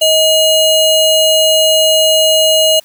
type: ring-modulated tone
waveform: square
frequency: 1760 Hz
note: A6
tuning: in tune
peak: -5 dBFS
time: 0.01-2.8 s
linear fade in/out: 10 ms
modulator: 1130 Hz
effects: white hiss -47 dBFS RMS until 2.84 s